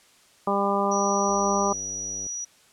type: harmonic tone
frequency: 199.5 Hz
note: G3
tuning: 31 cents sharp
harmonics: 1 / 2 / 3 / 4 / 5 / 6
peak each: -28 / -28 / -28 / -28 / -28 / -28 dBFS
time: 0.47-1.73 s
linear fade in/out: 5 ms
type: tone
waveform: sine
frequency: 5820 Hz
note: F#8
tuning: 29 cents flat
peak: -29 dBFS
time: 0.91-2.45 s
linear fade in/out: 10 ms
type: click train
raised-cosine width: 2 ms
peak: -32 dBFS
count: 97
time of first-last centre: 1.29-2.266 s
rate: 98.4 Hz
effects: white hiss -57 dBFS RMS until 2.72 s + low-pass 9000 Hz 12 dB/octave